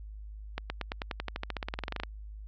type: accelerating click train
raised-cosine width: 0.3 ms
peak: -17 dBFS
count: 22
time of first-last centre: 0.58-2.035 s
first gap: 120 ms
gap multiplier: 0.94
effects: added 52 Hz sine -41 dBFS peak until 2.47 s + low-pass 5000 Hz 12 dB/octave